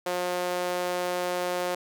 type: tone with high-pass filter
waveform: sawtooth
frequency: 178.9 Hz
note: F3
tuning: 42 cents sharp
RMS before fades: -29 dBFS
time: 0.06-1.75 s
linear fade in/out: 5 ms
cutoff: 500 Hz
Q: 1.9
effects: none